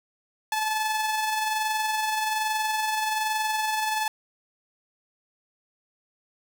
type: tone with amplitude modulation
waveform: sawtooth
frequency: 866 Hz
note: A5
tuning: 28 cents flat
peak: -19 dBFS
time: 0.52-4.08 s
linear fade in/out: 2 ms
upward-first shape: sine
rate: 21.2 Hz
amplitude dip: 35%
effects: none